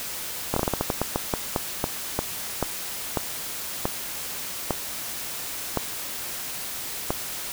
slowing click train, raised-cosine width 1 ms, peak -8 dBFS, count 20, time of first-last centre 0.54-7.105 s, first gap 24 ms, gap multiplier 1.25, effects white hiss -33 dBFS RMS until 7.52 s

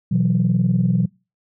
sine chord, B suspended fourth, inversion none, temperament equal, 123.47 / 164.81 / 185 Hz, B2 / E3 / F#3, 0 / 0 / 0 cents, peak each -19 / -19 / -17 dBFS, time 0.11-1.06 s, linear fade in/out 10 ms, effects noise-tail reverb RT60 0.3 s tail -25 dB re dry + tanh soft clip ceiling -8 dBFS

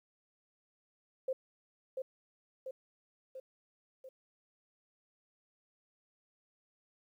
sine tone with echo, 523.3 Hz, C5, in tune, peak -31 dBFS, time 1.28-1.33 s, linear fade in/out 5 ms, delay 690 ms, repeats 4, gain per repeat -4 dB, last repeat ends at 4.09 s, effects 12-bit

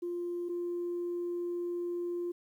sine tone pair in turn, 349.2 / 349.2 Hz, F4 / F4, 0 / 0 cents, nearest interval unison, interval 0 cents, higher neither, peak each -32 / -31 dBFS, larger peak second, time 0.02-0.49 / 0.49-2.32 s, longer second, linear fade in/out 10 ms, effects tanh soft clip ceiling -29 dBFS + 11-bit

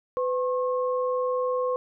sine tone pair together, 503.5 / 1080 Hz, B4 / C#6, +33 / -45 cents, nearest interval octave + minor second, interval 1322 cents, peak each -24 / -30 dBFS, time 0.17-1.76 s, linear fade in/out 0 ms, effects none

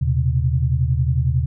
sine tone cluster, 79.1 / 122.6 / 133.6 Hz, D#2 / B2 / C3, +29 / -12 / +36 cents, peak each -20 dBFS, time 0.01-1.46 s, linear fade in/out 10 ms, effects none

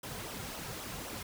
pink noise with flanger, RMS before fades -42 dBFS, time 0.03-1.23 s, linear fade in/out 5 ms, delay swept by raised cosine 0.42 to 3.52 ms, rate 3.8 Hz, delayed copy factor -0.65, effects none

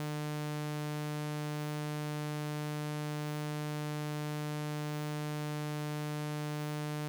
sawtooth tone, 149.9 Hz, D3, 36 cents sharp, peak -31 dBFS, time 0-7.08 s, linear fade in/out 0 ms, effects none

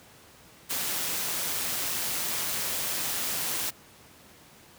white noise with amplitude modulation, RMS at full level -29 dBFS, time 0.69-3.71 s, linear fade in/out 20 ms, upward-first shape sine, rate 173 Hz, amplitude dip 30%, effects pink hiss -53 dBFS RMS until 4.78 s + high-pass 80 Hz 12 dB/octave

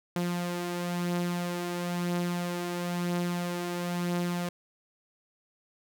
sawtooth beating tone pair, 174.61 / 175.61 Hz, F3 / F3, 0 / +10 cents, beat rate 1 Hz, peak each -33 / -26 dBFS, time 0.16-4.49 s, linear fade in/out 2 ms, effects none

